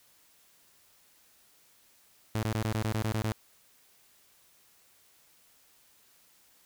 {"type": "tone bursts", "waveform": "sawtooth", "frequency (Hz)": 109.5, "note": "A2", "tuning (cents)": -8, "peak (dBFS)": -24, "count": 10, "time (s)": [2.35, 3.319], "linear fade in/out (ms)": 0, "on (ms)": 78, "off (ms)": 21, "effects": ["white hiss -63 dBFS RMS until 6.65 s"]}